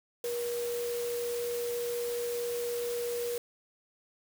sine tone in noise, 477.9 Hz, A#4, 43 cents sharp, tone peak -31 dBFS, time 0.24-3.38 s, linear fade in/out 2 ms, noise white, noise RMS -42 dBFS, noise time 0.24-3.38 s, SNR +8 dB, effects none

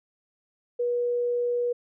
sine tone, 483.7 Hz, B4, 36 cents flat, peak -23 dBFS, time 0.79-1.73 s, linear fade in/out 10 ms, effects none

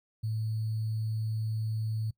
sine tone with sample-and-hold, 110 Hz, A2, in tune, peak -29 dBFS, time 0.23-2.11 s, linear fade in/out 10 ms, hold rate 4410 Hz, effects noise-tail reverb RT60 0.1 s tail -23 dB re dry

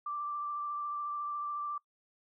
sine tone with vibrato, 1174.7 Hz, D6, in tune, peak -34 dBFS, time 0.06-1.78 s, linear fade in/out 5 ms, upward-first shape triangle, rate 14 Hz, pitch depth 18 cents each way, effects noise-tail reverb RT60 0.1 s tail -21 dB re dry

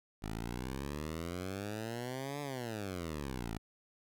10% pulse exponential two-way sweep, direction up then down, 51.91 to 146.83 to 51.91 Hz, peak -30 dBFS, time 0.22-3.58 s, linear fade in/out 10 ms, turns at 2.41 s, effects none

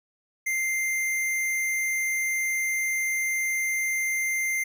square tone, 2093 Hz, C7, in tune, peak -25 dBFS, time 0.46-4.64 s, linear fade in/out 10 ms, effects none

